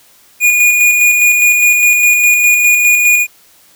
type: tone with tremolo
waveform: square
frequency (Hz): 2445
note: D#7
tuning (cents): -31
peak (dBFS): -6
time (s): 0.4-3.27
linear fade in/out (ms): 50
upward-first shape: square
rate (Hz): 4.9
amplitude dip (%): 30
effects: white hiss -46 dBFS RMS until 3.75 s